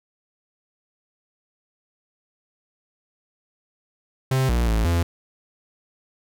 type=tone with pitch steps; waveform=45% pulse; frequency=131.6 / 59.1 / 54.6 / 85.2 Hz; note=C3 / A#1 / A1 / F2; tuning=+10 / +24 / -13 / -42 cents; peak=-18 dBFS; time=4.31-5.03 s; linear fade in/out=5 ms; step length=180 ms; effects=none